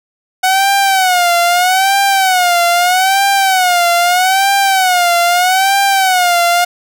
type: tone with vibrato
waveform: sawtooth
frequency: 740 Hz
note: F#5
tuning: in tune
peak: -5 dBFS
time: 0.43-6.65 s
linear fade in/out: 10 ms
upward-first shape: sine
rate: 0.79 Hz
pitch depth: 120 cents each way
effects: none